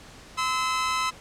sawtooth tone pair together, 1025.8 / 1301 Hz, C6 / E6, -35 / -23 cents, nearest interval major third, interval 412 cents, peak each -23 dBFS, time 0.37-1.11 s, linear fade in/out 20 ms, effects pink hiss -47 dBFS RMS until 1.2 s + low-pass 8000 Hz 12 dB/octave

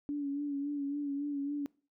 sine tone with vibrato, 285.2 Hz, C#4, 49 cents sharp, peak -32 dBFS, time 0.09-1.66 s, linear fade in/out 0 ms, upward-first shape sine, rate 3.6 Hz, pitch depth 40 cents each way, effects noise-tail reverb RT60 0.4 s tail -23 dB re dry

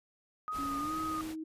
sine tone with vibrato, 1244.5 Hz, D#6, in tune, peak -34 dBFS, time 0.48-1.21 s, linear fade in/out 0 ms, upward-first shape sine, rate 2.3 Hz, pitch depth 26 cents each way
pink noise, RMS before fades -46 dBFS, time 0.51-1.36 s, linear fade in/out 50 ms
sine tone with pitch glide, 278.8 to 316.6 Hz, C#4 to D#4, +10 to +30 cents, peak -37 dBFS, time 0.58-1.44 s, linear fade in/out 10 ms, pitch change +220 cents, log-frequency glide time 0.77-0.92 s
effects resampled to 32000 Hz

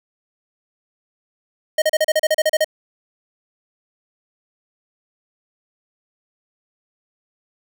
square tone bursts, 622.3 Hz, D#5, in tune, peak -14 dBFS, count 12, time 1.78-2.645 s, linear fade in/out 5 ms, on 40 ms, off 35 ms, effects none

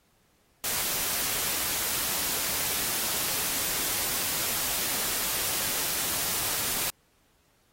white noise, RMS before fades -29 dBFS, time 0.64-6.9 s, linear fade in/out 0 ms, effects pink hiss -67 dBFS RMS until 7.72 s + AAC 48 kbps

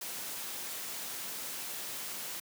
white noise, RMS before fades -40 dBFS, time 0.01-2.4 s, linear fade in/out 5 ms, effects high-pass 150 Hz 12 dB/octave

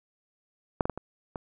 clicks, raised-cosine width 1 ms, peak -8 / -14 / -17 / -22 / -20 dBFS, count 5, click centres 0.808 / 0.855 / 0.897 / 0.976 / 1.358 s, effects none

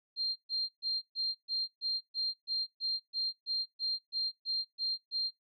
sine tone bursts, 4186 Hz, C8, in tune, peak -30 dBFS, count 16, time 0.16-5.31 s, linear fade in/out 50 ms, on 200 ms, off 130 ms, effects noise-tail reverb RT60 0.2 s tail -25 dB re dry

